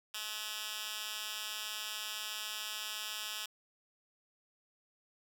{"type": "tone with high-pass filter", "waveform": "10% pulse", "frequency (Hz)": 213.8, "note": "A3", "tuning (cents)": -49, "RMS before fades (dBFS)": -41, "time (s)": [0.14, 3.46], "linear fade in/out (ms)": 5, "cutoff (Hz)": 2600, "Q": 1.1, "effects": []}